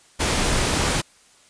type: noise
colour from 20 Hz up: pink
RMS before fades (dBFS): -21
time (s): 0.19-1.02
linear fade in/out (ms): 20
effects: white hiss -54 dBFS RMS until 1.49 s + resampled to 22050 Hz